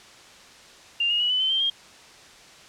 sine tone with pitch steps, 2794 / 2861 / 2930 / 3000 / 3072 / 3145 / 3221 Hz, F7 / F7 / F#7 / F#7 / G7 / G7 / G7, 0 / +41 / -18 / +23 / -36 / +5 / +46 cents, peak -20 dBFS, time 1-1.7 s, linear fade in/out 5 ms, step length 100 ms, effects white hiss -48 dBFS RMS until 2.68 s + low-pass 6000 Hz 12 dB/octave

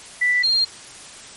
sine tone pair in turn, 1975.5 / 4205 Hz, B6 / C8, 0 / +8 cents, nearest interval octave + minor second, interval 1308 cents, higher second, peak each -15 dBFS, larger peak neither, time 0.21-0.43 / 0.43-0.65 s, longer neither, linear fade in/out 10 ms, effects white hiss -40 dBFS RMS until 1.36 s + MP3 48 kbps

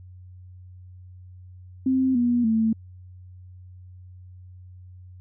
sine tone with pitch steps, 261.6 / 241.3 / 222.5 Hz, C4 / B3 / A3, 0 / -40 / +20 cents, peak -18 dBFS, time 1.86-2.73 s, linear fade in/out 5 ms, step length 290 ms, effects added 91 Hz sine -42 dBFS peak until 5.2 s

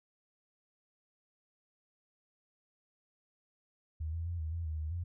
sine tone with pitch steps, 78.5 / 83 / 86.1 / 78.9 / 84.2 / 78.4 / 77.4 / 86.8 Hz, D#2 / E2 / F2 / D#2 / E2 / D#2 / D#2 / F2, +16 / +12 / -24 / +25 / +37 / +14 / -9 / -10 cents, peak -34 dBFS, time 4-5.04 s, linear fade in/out 10 ms, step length 130 ms, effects none

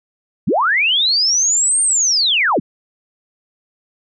sine linear two-way sweep, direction up then down, 109.5 to 8870 to 109.5 Hz, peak -12 dBFS, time 0.47-2.6 s, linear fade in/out 10 ms, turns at 1.82 s, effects none

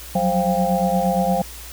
sine tone cluster, 180.6 / 189.2 / 524 / 699 / 796 Hz, F#3 / F#3 / C5 / F5 / G5, -42 / +39 / +2 / +1 / +26 cents, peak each -23 dBFS, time 0.15-1.42 s, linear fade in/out 5 ms, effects added 60 Hz sine -38 dBFS peak until 1.72 s + white hiss -38 dBFS RMS until 1.72 s

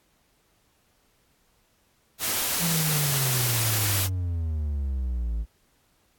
white noise, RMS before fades -26 dBFS, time 2.19-4.09 s, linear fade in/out 50 ms
triangle exponential sweep, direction down, 173.9 to 53.6 Hz, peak -23 dBFS, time 2.59-5.46 s, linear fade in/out 50 ms
effects pink hiss -66 dBFS RMS until 6.18 s + AAC 64 kbps

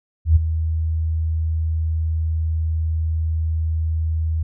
sine tone with ADSR envelope, 80.1 Hz, E2, 49 cents flat, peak -7 dBFS, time 0.25-4.43 s, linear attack 110 ms, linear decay 15 ms, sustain -11 dB, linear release 6 ms, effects none

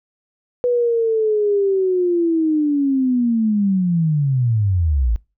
sine linear sweep, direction down, 493.9 to 51.91 Hz, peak -14 dBFS, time 0.64-5.16 s, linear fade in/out 0 ms, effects noise-tail reverb RT60 0.3 s tail -25 dB re dry

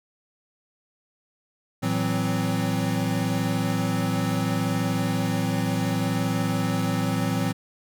square tone cluster, 112.9 / 165.5 / 186.2 / 260.6 Hz, A2 / E3 / F#3 / C4, +45 / +7 / +11 / -7 cents, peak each -29 dBFS, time 1.82-7.53 s, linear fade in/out 20 ms, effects none

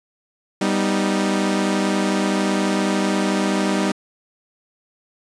sawtooth chord, G augmented, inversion none, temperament equal, 196 / 246.9 / 311.1 Hz, G3 / B3 / D#4, 0 / 0 / 0 cents, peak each -16 / -22 / -19 dBFS, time 0.61-3.92 s, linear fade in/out 5 ms, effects resampled to 22050 Hz

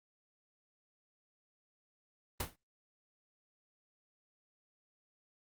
pink noise with exponential decay, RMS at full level -31 dBFS, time 2.4-2.56 s, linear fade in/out 5 ms, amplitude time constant 33 ms, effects Opus 32 kbps

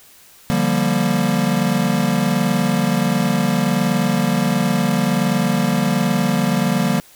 square chord, G minor seventh, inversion second, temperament equal with one note detuned, 146.83 / 174.61 / 196 / 235.2 Hz, D3 / F3 / G3 / Bb3, 0 / 0 / 0 / +16 cents, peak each -24 / -22 / -21 / -21 dBFS, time 0.5-7 s, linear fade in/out 0 ms, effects white hiss -47 dBFS RMS until 7.15 s

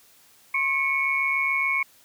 sine tone cluster, 1072 / 2208 / 2355 Hz, C6 / C#7 / D7, +42 / -7 / +4 cents, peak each -29 / -22 / -31 dBFS, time 0.54-1.83 s, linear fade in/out 5 ms, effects white hiss -56 dBFS RMS until 2.04 s + high-pass 60 Hz 12 dB/octave

